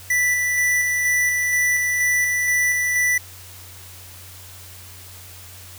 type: tone with tremolo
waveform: square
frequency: 1975.5 Hz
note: B6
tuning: in tune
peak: -17 dBFS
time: 0.1-3.18 s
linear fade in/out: 5 ms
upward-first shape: square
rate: 2.1 Hz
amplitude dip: 25%
effects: added 91 Hz sine -43 dBFS peak until 5.78 s + white hiss -42 dBFS RMS until 5.78 s